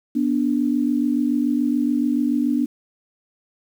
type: tone pair together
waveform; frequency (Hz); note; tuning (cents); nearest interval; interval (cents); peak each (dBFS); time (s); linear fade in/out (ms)
sine; 244.8 / 291.8; B3 / D4; -15 / -11; minor third; 304; -20; 0.15-2.66; 10
effects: 8-bit